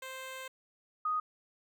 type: tone pair in turn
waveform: 10% pulse / sine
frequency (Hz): 523.3 / 1244.6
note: C5 / D#6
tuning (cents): 0 / 0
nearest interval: octave + minor third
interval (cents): 1500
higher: second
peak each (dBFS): -33 / -29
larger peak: second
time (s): 0.02-0.48 / 1.05-1.2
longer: first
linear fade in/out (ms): 5
effects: none